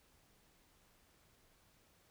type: silence
effects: pink hiss -70 dBFS RMS until 2.1 s